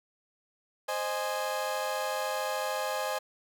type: chord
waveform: 30% pulse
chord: Ab major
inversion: first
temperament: equal with one note detuned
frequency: 523.3 / 616.9 / 830.6 Hz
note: C5 / Eb5 / Ab5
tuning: 0 / -15 / 0 cents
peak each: -32 dBFS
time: 0.88-3.19 s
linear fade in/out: 10 ms
effects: none